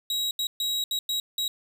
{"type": "tone bursts at uneven times", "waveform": "40% pulse", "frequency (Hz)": 3839, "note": "B7", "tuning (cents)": -50, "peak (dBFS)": -24, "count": 6, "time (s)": [[0.1, 0.31], [0.39, 0.47], [0.6, 0.84], [0.91, 0.99], [1.09, 1.2], [1.38, 1.48]], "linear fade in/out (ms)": 2, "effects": []}